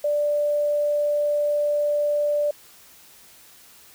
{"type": "tone", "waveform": "sine", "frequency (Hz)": 588, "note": "D5", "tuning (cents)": 2, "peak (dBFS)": -19, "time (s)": [0.04, 2.51], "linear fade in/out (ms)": 5, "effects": ["white hiss -50 dBFS RMS until 3.94 s"]}